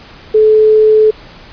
sine tone, 432.2 Hz, A4, 31 cents flat, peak -4 dBFS, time 0.34-1.11 s, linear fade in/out 10 ms, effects pink hiss -36 dBFS RMS until 1.52 s + resampled to 11025 Hz

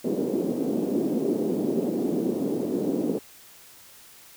white band-pass noise, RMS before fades -26 dBFS, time 0.04-3.19 s, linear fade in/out 10 ms, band 210 to 390 Hz, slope 24 dB/octave, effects white hiss -50 dBFS RMS until 4.36 s

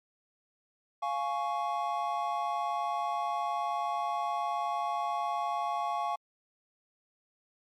triangle chord, Db major, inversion first, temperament equal with one note detuned, 698.5 / 837.4 / 1108.7 Hz, F5 / Ab5 / Db6, 0 / +14 / 0 cents, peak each -32 dBFS, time 1.02-6.16 s, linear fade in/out 10 ms, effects MP3 96 kbps

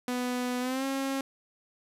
sawtooth tone with pitch glide, 248.2 to 270.7 Hz, B3 to C#4, +9 to -41 cents, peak -25 dBFS, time 0.08-1.21 s, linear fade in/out 2 ms, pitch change +150 cents, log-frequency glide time 0.6-0.85 s, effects resampled to 32000 Hz + 9-bit

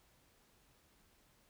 silence, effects pink hiss -70 dBFS RMS until 1.49 s

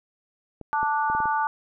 clicks, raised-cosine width 2 ms, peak -24 dBFS, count 6, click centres 0.613 / 0.83 / 1.1 / 1.15 / 1.203 / 1.256 s
harmonic tone, 293.7 Hz, D4, in tune, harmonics 3 / 4 / 5, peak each -23 / -28 / -29 dBFS, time 0.73-1.47 s, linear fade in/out 0 ms
effects none

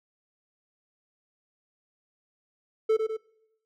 triangle tone with echo, 440 Hz, A4, in tune, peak -17 dBFS, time 2.89-2.97 s, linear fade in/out 10 ms, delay 100 ms, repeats 2, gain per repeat -5 dB, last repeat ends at 3.17 s, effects noise-tail reverb RT60 0.8 s tail -22 dB re dry

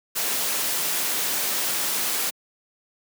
white noise, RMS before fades -25 dBFS, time 0.15-2.31 s, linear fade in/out 20 ms, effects high-pass 200 Hz 12 dB/octave

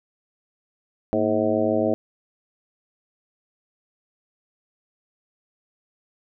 harmonic tone with a mistuned harmonic, 107 Hz, A2, 48 cents flat, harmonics 1 / 2 / 3 / 4 / 5 / 6 / 7, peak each -34 / -26 / -25 / -27 / -25 / -24 / -33 dBFS, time 1.13-1.94 s, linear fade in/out 0 ms, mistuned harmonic 2, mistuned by +110 cents, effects none

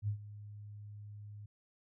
sine tone with ADSR envelope, 103.83 Hz, G#2, in tune, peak -30 dBFS, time 0.02-1.46 s, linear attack 59 ms, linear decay 94 ms, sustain -16 dB, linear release 5 ms, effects none

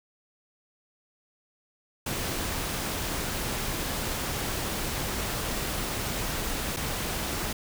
pink noise with dropouts, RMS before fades -31 dBFS, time 2.06-7.53 s, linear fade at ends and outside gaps 5 ms, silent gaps 6.764-6.768 s, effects none

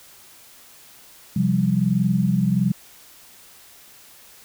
sine chord, C suspended fourth, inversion none, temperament equal, 130.81 / 174.61 / 196 Hz, C3 / F3 / G3, 0 / 0 / 0 cents, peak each -23 / -21 / -20 dBFS, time 1.36-2.72 s, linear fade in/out 5 ms, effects white hiss -48 dBFS RMS until 4.44 s

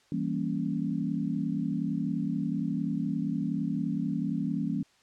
sine chord, E diminished seventh, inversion none, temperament equal, 164.81 / 196 / 233.1 / 277.2 Hz, E3 / G3 / Bb3 / Db4, 0 / 0 / 0 / 0 cents, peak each -33 dBFS, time 0.12-4.83 s, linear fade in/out 2 ms, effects white hiss -64 dBFS RMS until 5.02 s + low-pass 6000 Hz 12 dB/octave

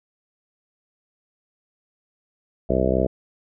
harmonic tone, 64.5 Hz, C2, 24 cents flat, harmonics 1 / 2 / 3 / 4 / 5 / 6 / 7 / 8 / 9 / 10, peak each -26 / -29 / -26 / -29 / -28 / -26 / -27 / -27 / -27 / -26 dBFS, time 2.69-3.07 s, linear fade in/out 10 ms, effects none

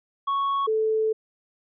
triangle / sine tone pair in turn, 1108.7 / 438 Hz, C#6 / A4, 0 / -8 cents, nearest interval octave + major third, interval 1608 cents, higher first, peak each -20 dBFS, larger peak neither, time 0.27-0.67 / 0.67-1.13 s, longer second, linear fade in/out 10 ms, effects resampled to 11025 Hz

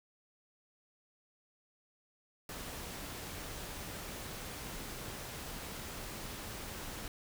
pink noise, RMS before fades -44 dBFS, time 2.49-7.08 s, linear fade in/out 2 ms, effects none

